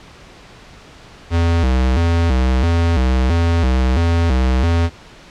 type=tone with vibrato; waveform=square; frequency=73.42 Hz; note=D2; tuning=in tune; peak=-13 dBFS; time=1.3-4.9 s; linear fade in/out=50 ms; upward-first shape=square; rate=1.5 Hz; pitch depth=240 cents each way; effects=pink hiss -41 dBFS RMS until 5.3 s + low-pass 5000 Hz 12 dB/octave

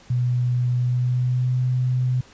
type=tone with pitch glide; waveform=sine; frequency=123.47 to 126.58 Hz; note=B2 to B2; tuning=0 to +43 cents; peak=-18 dBFS; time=0.1-2.21 s; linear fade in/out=5 ms; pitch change=+43 cents; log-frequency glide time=0.77-1.6 s; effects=pink hiss -50 dBFS RMS until 2.33 s + resampled to 16000 Hz

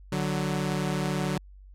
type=tone pair together; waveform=sawtooth; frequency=147.7 / 186.09 Hz; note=D3 / F#3; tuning=+10 / +10 cents; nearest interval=major third; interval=400 cents; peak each=-25 dBFS; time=0.12-1.38 s; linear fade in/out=5 ms; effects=added 48 Hz sine -46 dBFS peak until 1.74 s + low-pass 11000 Hz 12 dB/octave

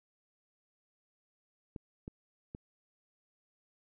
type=clicks; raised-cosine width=3 ms; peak=-29 dBFS; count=3; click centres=1.762 / 2.079 / 2.549 s; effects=none

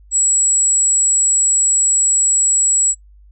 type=tone; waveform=sine; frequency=7760 Hz; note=B8; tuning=31 cents flat; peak=-11 dBFS; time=0.11-2.95 s; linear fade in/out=50 ms; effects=noise-tail reverb RT60 0.1 s tail -26 dB re dry + added 50 Hz sine -42 dBFS peak until 3.31 s

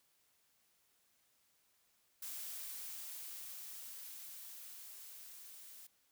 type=noise with level ramp; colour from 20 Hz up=blue; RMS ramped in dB=-45 to -55 dBFS; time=2.22-5.87 s; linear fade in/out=5 ms; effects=white hiss -75 dBFS RMS until 6.11 s

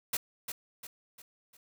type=noise with echo; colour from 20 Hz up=white; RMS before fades=-31 dBFS; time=0.13-0.17 s; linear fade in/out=5 ms; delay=350 ms; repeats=4; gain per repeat=-7 dB; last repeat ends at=1.57 s; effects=none

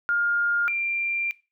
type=tone pair in turn; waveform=sine; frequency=1412 / 2375 Hz; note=F6 / D7; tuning=+19 / +19 cents; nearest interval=major sixth; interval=900 cents; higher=second; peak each=-20 / -23 dBFS; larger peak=first; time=0.09-0.68 / 0.68-1.31 s; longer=second; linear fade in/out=0 ms; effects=noise-tail reverb RT60 0.3 s tail -21 dB re dry

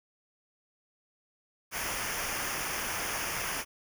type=noise with comb filter; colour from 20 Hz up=pink; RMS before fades=-34 dBFS; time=1.71-3.65 s; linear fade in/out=50 ms; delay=0.25 ms; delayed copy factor=-0.75; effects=none

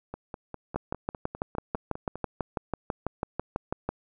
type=two click trains; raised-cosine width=1 ms; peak=-22 / -14 dBFS; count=11 / 20; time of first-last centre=0.14-2.156 / 0.76-3.89 s; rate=4.96 / 6.07 Hz; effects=none

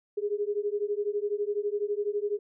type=beating tone pair; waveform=sine; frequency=406.5 / 418.5 Hz; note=G#4 / G#4; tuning=-37 / +13 cents; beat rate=12 Hz; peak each=-30 dBFS; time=0.17-2.39 s; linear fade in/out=10 ms; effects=none

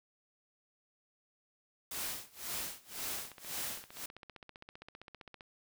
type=noise with tremolo; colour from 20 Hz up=white; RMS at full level=-38 dBFS; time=1.91-4.06 s; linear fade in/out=5 ms; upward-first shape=sine; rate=1.9 Hz; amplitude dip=95%
type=click train; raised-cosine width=0.3 ms; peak=-33 dBFS; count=38; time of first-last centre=2.99-5.408 s; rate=15.3 Hz
effects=none

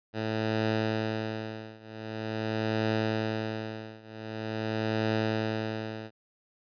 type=tone with tremolo; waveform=10% pulse; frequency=110 Hz; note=A2; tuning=in tune; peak=-17 dBFS; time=0.13-6.11 s; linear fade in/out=50 ms; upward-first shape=triangle; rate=0.45 Hz; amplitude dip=95%; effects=resampled to 11025 Hz

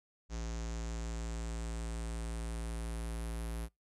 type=tone with low-pass filter sweep; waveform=square; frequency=56.6 Hz; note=A1; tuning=50 cents sharp; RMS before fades=-39 dBFS; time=0.29-3.69 s; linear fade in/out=50 ms; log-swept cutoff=6500 to 11000 Hz; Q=3.8; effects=noise-tail reverb RT60 0.2 s tail -25 dB re dry

